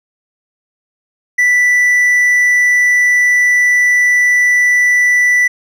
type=tone; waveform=triangle; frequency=1973 Hz; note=B6; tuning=2 cents flat; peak=-6 dBFS; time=1.38-5.48 s; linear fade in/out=10 ms; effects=none